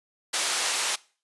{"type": "band-pass noise", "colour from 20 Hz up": "white", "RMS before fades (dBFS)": -27, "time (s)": [0.33, 0.96], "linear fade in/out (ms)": 10, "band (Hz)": [540, 8100], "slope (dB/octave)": 12, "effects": ["noise-tail reverb RT60 0.4 s tail -22 dB re dry", "resampled to 24000 Hz"]}